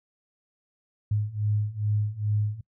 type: beating tone pair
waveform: sine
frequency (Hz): 103.83 / 106.23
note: G#2 / G#2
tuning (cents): 0 / +40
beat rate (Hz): 2.4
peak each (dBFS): -28 / -26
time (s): 1.11-2.61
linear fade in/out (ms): 5
effects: noise-tail reverb RT60 0.1 s tail -24 dB re dry